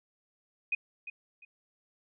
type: tone with echo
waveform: sine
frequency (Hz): 2489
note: D#7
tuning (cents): 0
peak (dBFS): -26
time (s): 0.72-0.75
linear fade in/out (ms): 5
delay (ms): 350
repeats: 2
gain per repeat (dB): -12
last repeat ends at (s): 1.45
effects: none